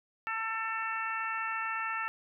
harmonic tone, 446.4 Hz, A4, 25 cents sharp, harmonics 2 / 3 / 4 / 5 / 6, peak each -40 / -35 / -37 / -43 / -40 dBFS, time 0.27-2.08 s, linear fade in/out 0 ms, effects none

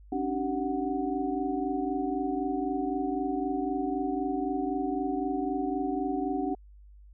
sine tone cluster, 274.2 / 298.1 / 383.8 / 739 Hz, C#4 / D4 / G4 / F#5, -19 / +26 / -37 / -2 cents, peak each -32 / -32 / -34 / -34 dBFS, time 0.12-6.55 s, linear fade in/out 5 ms, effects added 50 Hz sine -49 dBFS peak until 7.13 s

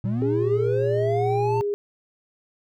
triangle tone with vibrato, 117.2 Hz, A#2, 10 cents sharp, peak -23 dBFS, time 0.04-1.61 s, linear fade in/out 0 ms, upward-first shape triangle, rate 1.6 Hz, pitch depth 25 cents each way
triangle linear sweep, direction up, 181.4 to 908 Hz, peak -23 dBFS, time 0.05-1.61 s, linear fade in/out 2 ms
sine tone, 408.7 Hz, G#4, 28 cents flat, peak -22 dBFS, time 0.22-1.74 s, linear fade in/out 0 ms
effects none

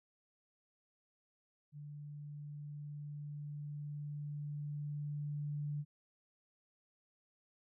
sine tone with level ramp, 146.83 Hz, D3, in tune, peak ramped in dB -46 to -36 dBFS, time 1.72-5.85 s, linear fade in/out 50 ms, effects none

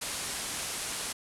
white low-pass noise, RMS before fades -36 dBFS, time 0.01-1.13 s, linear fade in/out 10 ms, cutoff 11000 Hz, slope 48 dB/octave, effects none

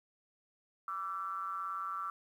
triangle ring-modulated tone, 91 Hz, F#2, 28 cents flat, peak -31 dBFS, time 0.88-2.1 s, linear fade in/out 0 ms, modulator 1250 Hz, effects 11-bit

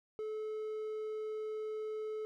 triangle tone, 432.1 Hz, A4, 31 cents flat, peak -35 dBFS, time 0.19-2.25 s, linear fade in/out 0 ms, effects none

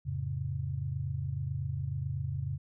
sine chord, F augmented, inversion none, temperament just, 87.31 / 109.13 / 136.42 Hz, F2 / A2 / C#3, 0 / -14 / -27 cents, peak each -37 / -38 / -34 dBFS, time 0.05-2.58 s, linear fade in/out 20 ms, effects none

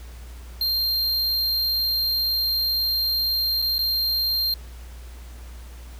square tone with dropouts, 4186 Hz, C8, in tune, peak -21 dBFS, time 0.61-4.54 s, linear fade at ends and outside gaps 2 ms, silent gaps 3.619-3.623 / 3.783-3.79 s, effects added 60 Hz sine -37 dBFS peak until 5.99 s + pink hiss -49 dBFS RMS until 5.99 s

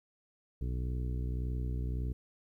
harmonic tone, 61.74 Hz, B1, in tune, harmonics 1 / 2 / 3 / 4 / 5 / 6 / 7, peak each -33 / -38 / -48 / -48 / -49 / -54 / -52 dBFS, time 0.61-2.13 s, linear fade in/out 5 ms, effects 12-bit

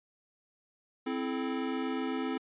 square chord, A minor, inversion first, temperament equal with one note detuned, 261.6 / 329.6 / 430.2 Hz, C4 / E4 / A4, 0 / 0 / -39 cents, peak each -34 / -38 / -39 dBFS, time 1.06-2.38 s, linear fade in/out 10 ms, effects resampled to 8000 Hz

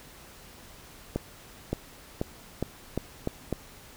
accelerating click train, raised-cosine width 2 ms, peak -14 dBFS, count 7, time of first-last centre 1.16-3.527 s, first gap 570 ms, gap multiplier 0.85, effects pink hiss -50 dBFS RMS until 3.96 s

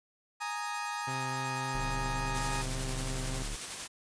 30% pulse chord, Ab suspended second, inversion none, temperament equal, 830.6 / 932.3 / 1244.5 Hz, Ab5 / Bb5 / Eb6, 0 / 0 / 0 cents, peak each -36 dBFS, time 0.4-2.63 s, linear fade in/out 20 ms
sawtooth tone with vibrato, 130.81 Hz, C3, in tune, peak -33 dBFS, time 1.07-3.43 s, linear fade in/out 10 ms, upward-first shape sine, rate 3.6 Hz, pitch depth 9 cents each way
square tone, 36 Hz, D1, 34 cents flat, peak -36 dBFS, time 1.74-3.56 s, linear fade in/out 10 ms
white noise with tremolo, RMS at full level -38 dBFS, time 2.34-3.88 s, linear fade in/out 20 ms, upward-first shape square, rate 11 Hz, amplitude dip 25%
effects resampled to 22050 Hz

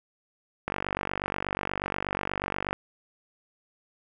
click train, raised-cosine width 0.5 ms, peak -13 dBFS, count 100, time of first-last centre 0.68-2.73 s, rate 48.3 Hz, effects none

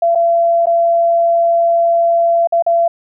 sine tone with dropouts, 678 Hz, E5, 49 cents sharp, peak -9 dBFS, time 0.02-2.88 s, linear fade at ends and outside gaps 5 ms, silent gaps 0.15-0.155 / 0.658-0.668 / 2.473-2.523 / 2.624-2.664 s, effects none

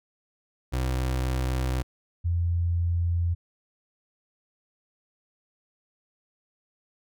30% pulse / sine tone pair in turn, 64 / 85.88 Hz, C2 / F2, -38 / -29 cents, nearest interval perfect fourth, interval 509 cents, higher second, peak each -22 dBFS, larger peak neither, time 0.72-1.83 / 2.24-3.35 s, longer neither, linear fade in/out 20 ms, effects none

